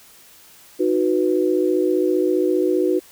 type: chord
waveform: sine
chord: B major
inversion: first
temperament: equal with one note detuned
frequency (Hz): 311.1 / 366.2 / 493.9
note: D#4 / F#4 / B4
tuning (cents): 0 / -18 / 0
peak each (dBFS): -21 / -18 / -23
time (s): 0.79-3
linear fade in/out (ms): 20
effects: white hiss -48 dBFS RMS until 3.11 s